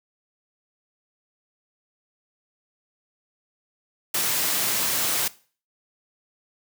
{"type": "noise", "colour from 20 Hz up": "white", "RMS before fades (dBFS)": -24, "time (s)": [4.14, 5.28], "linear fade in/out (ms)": 5, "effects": ["noise-tail reverb RT60 0.4 s tail -19 dB re dry", "high-pass 100 Hz 12 dB/octave"]}